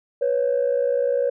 sine tone pair together, 490.9 / 551 Hz, B4 / C#5, -10 / -11 cents, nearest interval major second, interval 199 cents, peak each -20 dBFS, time 0.21-1.3 s, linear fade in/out 10 ms, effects tanh soft clip ceiling -13 dBFS

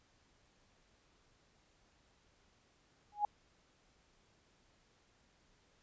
sine tone with exponential growth, 830 Hz, G#5, 1 cent flat, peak -26 dBFS, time 3.12-3.25 s, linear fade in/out 2 ms, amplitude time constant 28 ms, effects pink hiss -71 dBFS RMS until 5.82 s + resampled to 16000 Hz

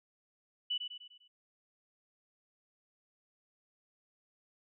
sine tone with echo, 2965 Hz, F#7, 3 cents sharp, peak -31 dBFS, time 0.7-0.78 s, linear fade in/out 10 ms, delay 100 ms, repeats 5, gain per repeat -6 dB, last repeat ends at 1.28 s, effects none

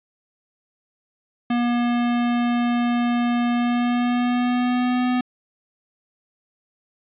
square tone with pitch glide, 240 to 249.6 Hz, B3 to B3, -49 to +19 cents, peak -19 dBFS, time 1.5-5.21 s, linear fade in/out 5 ms, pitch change +68 cents, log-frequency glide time 3.52-5.07 s, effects resampled to 8000 Hz + 9-bit

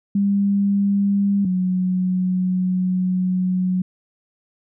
sine tone pair in turn, 200 / 183.75 Hz, G3 / F#3, +35 / -12 cents, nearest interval minor second, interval 147 cents, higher first, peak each -15 / -17 dBFS, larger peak first, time 0.15-1.45 / 1.45-3.82 s, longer second, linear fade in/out 5 ms, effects none

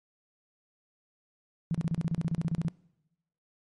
sine tone bursts, 164.81 Hz, E3, in tune, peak -25 dBFS, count 15, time 1.71-2.683 s, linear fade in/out 0 ms, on 35 ms, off 32 ms, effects noise-tail reverb RT60 0.9 s tail -23 dB re dry + MP3 48 kbps

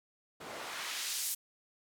white noise with band-pass filter sweep, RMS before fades -39 dBFS, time 0.4-1.35 s, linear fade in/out 10 ms, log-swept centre 370 to 11000 Hz, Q 0.71, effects none

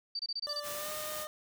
sine tone bursts, 4625 Hz, D8, 27 cents flat, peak -33 dBFS, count 7, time 0.15-0.601 s, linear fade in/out 5 ms, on 43 ms, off 25 ms
25% pulse tone with pitch glide, 587.3 to 611.5 Hz, D5 to D#5, 0 to -30 cents, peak -36 dBFS, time 0.47-1.27 s, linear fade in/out 0 ms, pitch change +70 cents, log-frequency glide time 0.73-0.92 s
white noise, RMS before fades -41 dBFS, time 0.62-1.27 s, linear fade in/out 50 ms
effects none

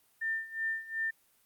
sine tone with tremolo, 1800 Hz, A6, 39 cents sharp, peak -29 dBFS, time 0.21-1.11 s, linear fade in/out 10 ms, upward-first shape sine, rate 2.7 Hz, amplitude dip 85%, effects white hiss -68 dBFS RMS until 1.45 s + Opus 32 kbps

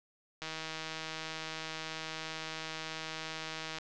click train, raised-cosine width 0.2 ms, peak -22 dBFS, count 536, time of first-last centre 0.42-3.785 s, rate 159 Hz, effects low-pass 7000 Hz 12 dB/octave

